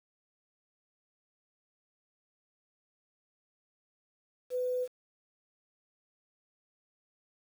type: tone with quantisation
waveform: sine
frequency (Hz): 501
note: B4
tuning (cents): +25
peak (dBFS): -29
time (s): 4.5-4.88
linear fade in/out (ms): 50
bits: 9
effects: none